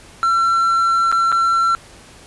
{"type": "tone with dropouts", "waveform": "triangle", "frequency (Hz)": 1353, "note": "E6", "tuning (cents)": 45, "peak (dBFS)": -11, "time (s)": [0.23, 1.75], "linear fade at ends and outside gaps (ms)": 0, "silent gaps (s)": [[1.116, 1.125], [1.318, 1.325]], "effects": ["pink hiss -43 dBFS RMS until 2.26 s", "resampled to 24000 Hz"]}